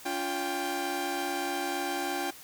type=tone cluster; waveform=sawtooth; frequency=283.8 / 349.6 / 788 Hz; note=C#4 / F4 / G5; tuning=+41 / +2 / +9 cents; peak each=-33 / -31 / -29 dBFS; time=0.05-2.31 s; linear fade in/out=10 ms; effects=white hiss -49 dBFS RMS until 2.43 s